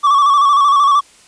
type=tone with vibrato; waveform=triangle; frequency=1137 Hz; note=C#6; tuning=44 cents sharp; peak=-6 dBFS; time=0.03-1.01 s; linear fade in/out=20 ms; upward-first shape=square; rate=13 Hz; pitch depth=46 cents each way; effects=white hiss -46 dBFS RMS until 1.27 s + resampled to 22050 Hz